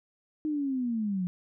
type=linear sweep; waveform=sine; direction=down; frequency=311.1 to 174.61 Hz; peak=-27 dBFS; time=0.45-1.27 s; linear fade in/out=0 ms; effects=none